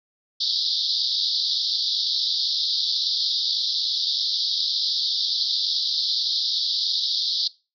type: band-pass noise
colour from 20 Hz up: white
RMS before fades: -24 dBFS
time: 0.4-7.48 s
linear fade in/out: 10 ms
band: 3500 to 5100 Hz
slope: 96 dB/octave
effects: noise-tail reverb RT60 0.3 s tail -22 dB re dry